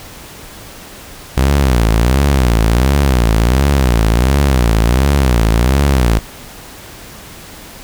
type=tone with vibrato; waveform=sawtooth; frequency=62.3 Hz; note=B1; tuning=16 cents sharp; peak=-5 dBFS; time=1.37-6.19 s; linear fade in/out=5 ms; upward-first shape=sine; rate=1.4 Hz; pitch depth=230 cents each way; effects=pink hiss -34 dBFS RMS until 7.83 s